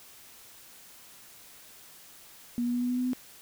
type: tone with pitch steps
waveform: sine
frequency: 240 / 242.1 / 244.2 / 246.3 / 248.5 / 250.6 / 252.8 Hz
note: B3 / B3 / B3 / B3 / B3 / B3 / B3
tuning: -49 / -34 / -19 / -5 / +11 / +25 / +41 cents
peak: -26 dBFS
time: 2.58-3.133 s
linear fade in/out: 0 ms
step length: 79 ms
effects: white hiss -52 dBFS RMS until 3.41 s